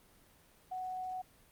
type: tone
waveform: sine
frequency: 742 Hz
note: F#5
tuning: 5 cents sharp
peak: -37 dBFS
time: 0.71-1.22 s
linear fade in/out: 10 ms
effects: pink hiss -64 dBFS RMS until 1.51 s + Opus 32 kbps